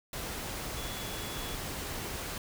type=tone in noise; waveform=sine; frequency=3400 Hz; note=G#7; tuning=40 cents sharp; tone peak=-46 dBFS; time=0.77-1.55 s; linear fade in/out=2 ms; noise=pink; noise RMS=-38 dBFS; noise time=0.13-2.38 s; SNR=-11 dB; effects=none